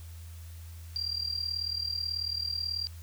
sine tone with amplitude modulation, 4744 Hz, D8, 17 cents sharp, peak -27 dBFS, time 0.96-2.87 s, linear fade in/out 0 ms, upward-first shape sine, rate 38.3 Hz, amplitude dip 80%, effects added 83 Hz sine -42 dBFS peak until 3.02 s + white hiss -56 dBFS RMS until 3.02 s

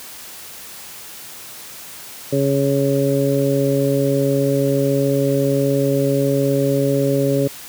harmonic tone, 138.59 Hz, C#3, in tune, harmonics 1 / 2 / 3 / 4, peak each -20 / -20 / -20 / -20 dBFS, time 2.32-7.48 s, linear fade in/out 10 ms, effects white hiss -36 dBFS RMS until 7.68 s + high-pass 60 Hz 12 dB/octave

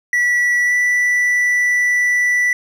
triangle tone with pitch glide, 1949 to 1968.2 Hz, B6 to B6, -23 to -6 cents, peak -11 dBFS, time 0.13-2.53 s, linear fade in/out 2 ms, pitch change +17 cents, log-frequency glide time 0.65-0.73 s, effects none

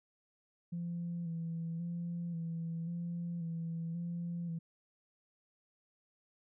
sine tone with vibrato, 168.6 Hz, E3, 39 cents sharp, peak -35 dBFS, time 0.72-4.59 s, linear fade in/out 10 ms, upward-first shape square, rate 0.93 Hz, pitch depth 31 cents each way, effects tanh soft clip ceiling -32 dBFS

